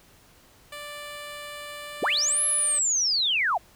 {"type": "tone with pitch glide", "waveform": "10% pulse", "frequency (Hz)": [587.3, 592.4], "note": ["D5", "D5"], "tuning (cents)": [0, 15], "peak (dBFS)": -28, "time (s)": [0.72, 2.79], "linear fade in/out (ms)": 5, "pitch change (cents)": 15, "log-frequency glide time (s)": [1.81, 2.57]}
{"type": "linear two-way sweep", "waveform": "sine", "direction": "up then down", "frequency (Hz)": [104.5, 11175, 611], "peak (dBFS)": -21, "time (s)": [2.02, 3.58], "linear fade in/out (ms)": 10, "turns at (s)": 2.44}
{"effects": ["pink hiss -56 dBFS RMS until 3.75 s"]}